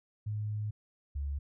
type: tone pair in turn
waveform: sine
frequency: 105.9 / 70.68 Hz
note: G#2 / C#2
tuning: +34 / +34 cents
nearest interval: perfect fifth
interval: 700 cents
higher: first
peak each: -32 / -32 dBFS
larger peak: neither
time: 0.26-0.71 / 1.15-1.39 s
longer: first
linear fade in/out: 10 ms
effects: none